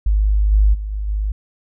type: tone with level steps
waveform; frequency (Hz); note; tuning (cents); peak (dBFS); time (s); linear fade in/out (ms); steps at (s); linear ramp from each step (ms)
sine; 51.5; G#1; -14; -12 / -9 / -22 / -20 / -17; 0.06-1.32; 5; 0.51 / 0.73 / 0.91 / 1.07; 20
effects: none